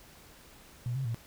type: tone with pitch steps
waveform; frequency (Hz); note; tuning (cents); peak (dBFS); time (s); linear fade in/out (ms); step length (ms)
sine; 121.6 / 133.9 / 115.7; B2 / C3 / A#2; -26 / +40 / -13; -30; 0.86-1.145; 0; 95
effects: pink hiss -55 dBFS RMS until 1.26 s